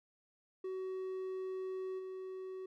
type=tone with level steps; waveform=triangle; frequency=376 Hz; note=F#4; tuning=28 cents sharp; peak=-36 / -40 dBFS; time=0.64-2.66 s; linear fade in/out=5 ms; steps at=1.98 s; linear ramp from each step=20 ms; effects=none